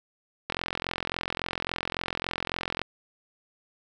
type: click train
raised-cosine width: 0.3 ms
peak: -12 dBFS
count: 102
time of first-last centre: 0.5-2.817 s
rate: 43.6 Hz
effects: none